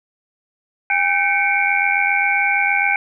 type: tone cluster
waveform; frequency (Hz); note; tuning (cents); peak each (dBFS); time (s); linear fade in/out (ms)
sine; 804 / 1537 / 2184 / 2271 / 2359; G5 / G6 / C#7 / C#7 / D7; +44 / -35 / -26 / +41 / +7; -21; 0.9-2.96; 2
effects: none